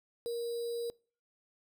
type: tone with sample-and-hold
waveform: sine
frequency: 470.4 Hz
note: A#4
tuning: 16 cents sharp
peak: -33 dBFS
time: 0.26-0.9 s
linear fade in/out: 0 ms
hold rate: 4410 Hz
effects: noise-tail reverb RT60 0.4 s tail -25 dB re dry